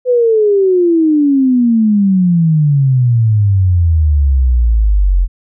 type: exponential sweep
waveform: sine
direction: down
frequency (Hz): 507 to 43.05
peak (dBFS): -7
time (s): 0.05-5.28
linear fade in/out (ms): 50
effects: none